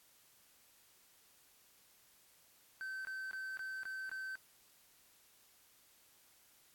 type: tone bursts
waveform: triangle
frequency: 1542 Hz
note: G6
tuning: 29 cents flat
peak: -39 dBFS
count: 6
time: 2.81-4.355 s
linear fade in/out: 0 ms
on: 240 ms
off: 21 ms
effects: white hiss -67 dBFS RMS until 6.74 s + AAC 64 kbps